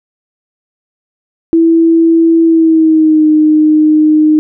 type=tone with pitch glide; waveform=sine; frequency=329.6 to 307.5 Hz; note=E4 to D#4; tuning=0 to -20 cents; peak=-4 dBFS; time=1.53-4.39 s; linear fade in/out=0 ms; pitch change=-120 cents; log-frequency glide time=2.44-3.27 s; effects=none